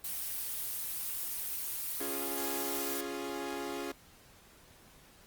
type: noise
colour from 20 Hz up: blue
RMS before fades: -37 dBFS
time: 0.04-3.01 s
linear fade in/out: 5 ms
type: chord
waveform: sawtooth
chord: Db major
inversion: none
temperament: equal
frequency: 277.2 / 349.2 / 415.3 Hz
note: Db4 / F4 / Ab4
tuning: 0 / 0 / 0 cents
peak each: -37 dBFS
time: 2-3.92 s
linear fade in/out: 5 ms
effects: pink hiss -59 dBFS RMS until 5.26 s + Opus 32 kbps